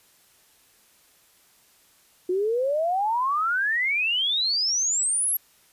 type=exponential sweep; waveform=sine; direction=up; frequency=353.9 to 11690 Hz; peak=-21 dBFS; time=2.29-5.37 s; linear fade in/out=5 ms; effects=white hiss -59 dBFS RMS until 5.72 s + resampled to 32000 Hz